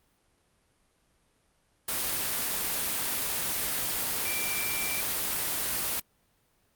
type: tone in noise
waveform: sine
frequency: 2349 Hz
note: D7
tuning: in tune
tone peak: -34 dBFS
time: 4.25-5.01 s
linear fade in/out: 5 ms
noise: white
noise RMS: -30 dBFS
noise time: 1.88-6 s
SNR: -7 dB
effects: pink hiss -69 dBFS RMS until 6.75 s + Opus 32 kbps